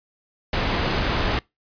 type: low-pass noise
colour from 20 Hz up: pink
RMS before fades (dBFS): -23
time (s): 0.53-1.39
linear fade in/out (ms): 2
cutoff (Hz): 4400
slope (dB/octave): 12
effects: noise-tail reverb RT60 0.2 s tail -24 dB re dry + resampled to 11025 Hz